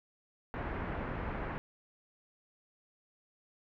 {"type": "low-pass noise", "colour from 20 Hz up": "pink", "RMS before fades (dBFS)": -38, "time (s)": [0.54, 1.58], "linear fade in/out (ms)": 0, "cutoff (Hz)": 2000, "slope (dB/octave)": 24, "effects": []}